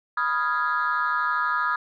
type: chord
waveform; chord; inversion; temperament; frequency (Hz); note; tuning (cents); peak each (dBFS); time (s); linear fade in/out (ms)
sine; F half-diminished seventh; second; equal; 987.8 / 1244.5 / 1396.9 / 1661.2; Cb6 / Eb6 / F6 / Ab6; 0 / 0 / 0 / 0; -28 / -24 / -27 / -27; 0.17-1.76; 5
effects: tanh soft clip ceiling -15 dBFS